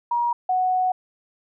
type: tone pair in turn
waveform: sine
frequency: 952 / 739.5 Hz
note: A#5 / F#5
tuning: +36 / -1 cents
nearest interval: major third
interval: 437 cents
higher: first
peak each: -19 / -18 dBFS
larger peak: second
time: 0.11-0.33 / 0.49-0.92 s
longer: second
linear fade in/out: 5 ms
effects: none